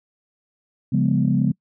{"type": "chord", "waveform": "sine", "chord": "C# dominant seventh", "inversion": "none", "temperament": "equal with one note detuned", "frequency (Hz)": [138.59, 174.61, 205, 246.9], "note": ["C#3", "E#3", "G#3", "B3"], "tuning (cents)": [0, 0, -22, 0], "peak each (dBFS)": [-20, -22, -21, -22], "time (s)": [0.92, 1.52], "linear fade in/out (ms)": 10, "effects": ["noise-tail reverb RT60 0.1 s tail -26 dB re dry", "tanh soft clip ceiling -6 dBFS"]}